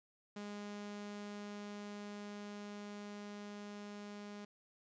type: tone with level ramp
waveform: sawtooth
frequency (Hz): 205.8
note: G#3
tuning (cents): -16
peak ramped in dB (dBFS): -40 to -43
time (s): 0.36-4.45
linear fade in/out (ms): 5
effects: resampled to 16000 Hz + 12-bit